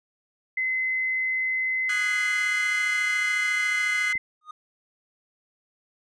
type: tone with pitch glide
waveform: sine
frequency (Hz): 2046 to 2059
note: C7 to C7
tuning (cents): -39 to -28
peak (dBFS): -23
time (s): 0.57-4.18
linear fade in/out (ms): 5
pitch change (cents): +11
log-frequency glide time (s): 1.76-2.69
type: chord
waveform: 35% pulse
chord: Ab dominant seventh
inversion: second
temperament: equal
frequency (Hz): 1244.5 / 1480 / 1661.2 / 2093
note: Eb6 / Gb6 / Ab6 / C7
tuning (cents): 0 / 0 / 0 / 0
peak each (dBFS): -36 / -30 / -34 / -33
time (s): 1.89-4.13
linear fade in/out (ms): 5
type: click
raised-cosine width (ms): 3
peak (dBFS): -32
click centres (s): 4.155
type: tone with exponential growth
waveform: triangle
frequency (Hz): 1235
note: D#6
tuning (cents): -13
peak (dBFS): -31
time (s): 4.41-4.51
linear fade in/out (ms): 5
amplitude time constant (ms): 20
effects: resampled to 22050 Hz